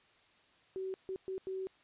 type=tone bursts at uneven times; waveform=sine; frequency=379.3 Hz; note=F#4; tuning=43 cents sharp; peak=-36 dBFS; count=4; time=0.76-0.94 / 1.09-1.16 / 1.28-1.38 / 1.47-1.67 s; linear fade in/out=0 ms; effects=white hiss -66 dBFS RMS until 1.83 s + resampled to 8000 Hz